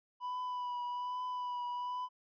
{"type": "tone with vibrato", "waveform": "triangle", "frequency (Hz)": 988, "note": "B5", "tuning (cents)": 0, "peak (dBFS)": -34, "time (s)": [0.2, 2.09], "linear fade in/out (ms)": 50, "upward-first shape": "triangle", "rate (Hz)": 1.2, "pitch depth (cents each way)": 26, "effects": ["resampled to 11025 Hz"]}